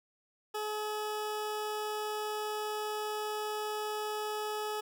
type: tone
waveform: 20% pulse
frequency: 425 Hz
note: G#4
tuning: 40 cents sharp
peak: -29 dBFS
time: 0.54-4.81 s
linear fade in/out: 10 ms
effects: none